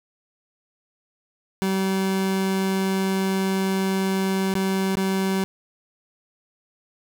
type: tone with dropouts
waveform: 30% pulse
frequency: 191.6 Hz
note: G3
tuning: 39 cents flat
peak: -18 dBFS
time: 1.62-5.44 s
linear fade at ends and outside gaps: 0 ms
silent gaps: 4.539-4.553 / 4.955-4.971 s
effects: none